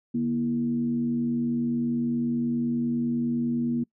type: tone with frequency modulation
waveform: sine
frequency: 238.7 Hz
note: A#3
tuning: 41 cents sharp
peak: -23 dBFS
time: 0.14-3.84 s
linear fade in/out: 10 ms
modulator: 90.1 Hz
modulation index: 0.53
effects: noise-tail reverb RT60 0.1 s tail -24 dB re dry